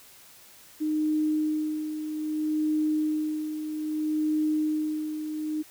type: tone with tremolo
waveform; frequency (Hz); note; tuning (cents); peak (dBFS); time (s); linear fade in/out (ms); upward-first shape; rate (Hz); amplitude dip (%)
sine; 307.4; D#4; -21; -22; 0.8-5.63; 20; sine; 0.62; 60
effects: white hiss -52 dBFS RMS until 5.7 s